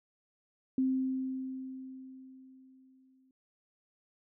sine tone with exponential decay, 261.6 Hz, C4, in tune, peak -25 dBFS, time 0.78-3.31 s, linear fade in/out 2 ms, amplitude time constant 550 ms, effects none

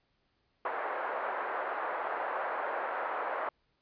pink band-pass noise, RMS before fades -35 dBFS, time 0.65-3.49 s, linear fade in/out 2 ms, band 530 to 1600 Hz, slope 24 dB/octave, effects pink hiss -75 dBFS RMS until 3.81 s + resampled to 11025 Hz

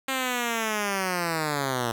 5% pulse linear sweep, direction down, 268.6 to 114.1 Hz, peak -14 dBFS, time 0.08-1.92 s, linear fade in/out 5 ms, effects none

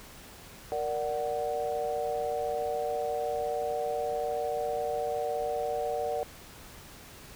sine chord, Bb augmented, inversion none, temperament equal with one note detuned, 466.2 / 587.3 / 744.3 Hz, Bb4 / D5 / F#5, 0 / 0 / +10 cents, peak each -33 dBFS, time 0.72-6.23 s, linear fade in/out 0 ms, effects pink hiss -49 dBFS RMS until 7.35 s

